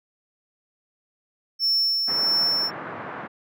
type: tone with tremolo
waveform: triangle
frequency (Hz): 5400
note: E8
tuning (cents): +41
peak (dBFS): -17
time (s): 1.59-2.71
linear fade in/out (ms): 50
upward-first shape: sine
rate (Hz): 1.6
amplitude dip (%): 35
type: band-pass noise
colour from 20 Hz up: white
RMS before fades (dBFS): -35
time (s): 2.07-3.28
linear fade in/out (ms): 20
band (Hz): 120 to 1600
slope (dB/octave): 24
effects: none